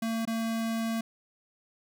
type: tone with dropouts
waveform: square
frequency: 226.3 Hz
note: A3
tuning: 49 cents sharp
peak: -29 dBFS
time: 0.02-1.01 s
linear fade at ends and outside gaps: 5 ms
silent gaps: 0.253-0.274 s
effects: none